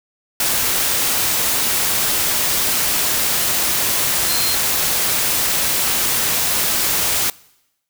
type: tone in noise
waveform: sine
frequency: 4166 Hz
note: C8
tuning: 8 cents flat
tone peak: -23 dBFS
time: 4.29-4.55 s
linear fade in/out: 2 ms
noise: white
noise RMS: -18 dBFS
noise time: 0.4-7.3 s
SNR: -8 dB
effects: noise-tail reverb RT60 0.9 s tail -23 dB re dry